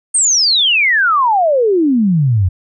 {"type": "exponential sweep", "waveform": "sine", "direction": "down", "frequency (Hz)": [8870, 86], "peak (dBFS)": -9, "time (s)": [0.14, 2.49], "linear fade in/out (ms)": 10, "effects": []}